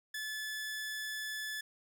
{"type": "tone", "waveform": "sawtooth", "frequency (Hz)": 1729, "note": "A6", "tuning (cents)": -31, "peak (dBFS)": -34, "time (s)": [0.14, 1.61], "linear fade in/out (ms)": 5, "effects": []}